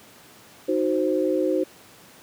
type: chord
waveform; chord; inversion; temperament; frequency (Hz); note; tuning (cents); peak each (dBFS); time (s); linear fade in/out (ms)
sine; C diminished; first; equal; 311.1 / 370 / 523.3; Eb4 / Gb4 / C5; 0 / 0 / 0; -24 / -24 / -24; 0.68-1.64; 10
effects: pink hiss -49 dBFS RMS until 2.22 s + high-pass 150 Hz 12 dB/octave